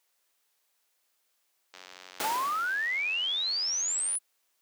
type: click train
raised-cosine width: 0.2 ms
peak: -28 dBFS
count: 223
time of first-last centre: 1.74-4.153 s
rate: 92 Hz
type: noise with exponential decay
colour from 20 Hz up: pink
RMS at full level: -29 dBFS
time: 2.2-3.17 s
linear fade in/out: 1 ms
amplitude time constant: 210 ms
type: exponential sweep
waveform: sine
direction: up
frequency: 839 to 10290 Hz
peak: -27 dBFS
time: 2.23-4.19 s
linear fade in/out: 20 ms
effects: white hiss -74 dBFS RMS until 4.61 s + high-pass 400 Hz 12 dB/octave